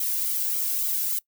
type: noise with flanger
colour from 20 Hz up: violet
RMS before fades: -26 dBFS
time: 0-1.19 s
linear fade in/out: 5 ms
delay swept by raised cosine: 1.1 to 1.64 ms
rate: 3.5 Hz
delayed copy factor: -0.55
effects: noise-tail reverb RT60 0.1 s tail -22 dB re dry